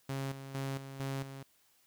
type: tone with tremolo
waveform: sawtooth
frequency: 135.9 Hz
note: C#3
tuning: 34 cents flat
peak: -31 dBFS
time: 0.09-1.43 s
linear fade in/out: 5 ms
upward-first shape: square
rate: 2.2 Hz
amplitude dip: 65%
effects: white hiss -69 dBFS RMS until 1.86 s